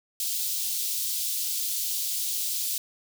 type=high-pass noise; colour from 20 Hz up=white; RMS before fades=-29 dBFS; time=0.2-2.78 s; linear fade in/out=2 ms; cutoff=3400 Hz; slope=24 dB/octave; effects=none